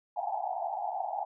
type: band-pass noise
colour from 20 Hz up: white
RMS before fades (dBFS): -34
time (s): 0.16-1.25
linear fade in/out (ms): 10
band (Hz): 680 to 860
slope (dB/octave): 96
effects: none